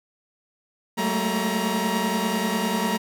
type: tone cluster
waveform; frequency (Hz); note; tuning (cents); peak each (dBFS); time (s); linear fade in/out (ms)
sawtooth; 189 / 216 / 226.1 / 944; F#3 / A3 / A3 / A#5; +37 / -32 / +47 / +22; -24; 0.97-2.98; 20
effects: none